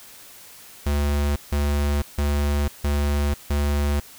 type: tone bursts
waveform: square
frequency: 72.4 Hz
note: D2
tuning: 24 cents flat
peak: -20 dBFS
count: 5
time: 0.86-4 s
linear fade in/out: 5 ms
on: 500 ms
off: 160 ms
effects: white hiss -45 dBFS RMS until 4.18 s